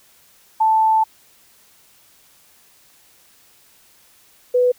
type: tone pair in turn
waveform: sine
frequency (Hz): 880 / 495.7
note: A5 / B4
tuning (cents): 0 / +6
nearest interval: minor seventh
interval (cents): 994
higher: first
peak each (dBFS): -12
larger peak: neither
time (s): 0.6-1.04 / 4.54-4.72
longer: first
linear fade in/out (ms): 10
effects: white hiss -53 dBFS RMS until 4.78 s

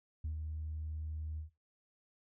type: tone with ADSR envelope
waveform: sine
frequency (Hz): 77.78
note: D#2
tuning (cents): 0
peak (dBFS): -33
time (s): 0.24-1.5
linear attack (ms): 7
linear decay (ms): 110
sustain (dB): -4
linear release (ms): 120
effects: noise-tail reverb RT60 0.3 s tail -21 dB re dry + tanh soft clip ceiling -33 dBFS

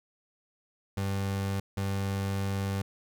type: tone pair in turn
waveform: 30% pulse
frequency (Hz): 98 / 98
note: G2 / G2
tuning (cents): 0 / 0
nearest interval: unison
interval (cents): 0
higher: neither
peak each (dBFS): -26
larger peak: neither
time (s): 0.97-1.6 / 1.77-2.82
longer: second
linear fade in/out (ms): 5
effects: none

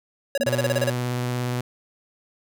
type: tone bursts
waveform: square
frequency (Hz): 558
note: C#5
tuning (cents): +11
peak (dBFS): -20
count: 10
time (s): 0.35-0.899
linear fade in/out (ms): 2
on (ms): 27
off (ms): 31
type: tone with exponential decay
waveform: sine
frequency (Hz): 238.6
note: A#3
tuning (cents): +41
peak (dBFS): -24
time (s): 0.4-0.65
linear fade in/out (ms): 0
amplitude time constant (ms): 54
type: tone with vibrato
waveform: sawtooth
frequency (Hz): 123.47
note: B2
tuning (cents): 0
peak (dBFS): -20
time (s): 0.46-1.61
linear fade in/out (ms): 5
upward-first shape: sine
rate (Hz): 17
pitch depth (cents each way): 13
effects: none

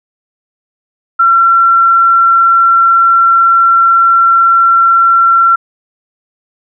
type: tone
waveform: sine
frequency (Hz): 1359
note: F6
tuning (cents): -48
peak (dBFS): -4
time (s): 1.19-5.56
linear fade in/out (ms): 10
effects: none

